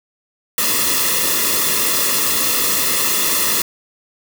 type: noise with comb filter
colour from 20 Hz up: white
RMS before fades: -17 dBFS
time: 0.58-3.62 s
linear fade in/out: 2 ms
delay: 1.3 ms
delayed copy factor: -0.85
effects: none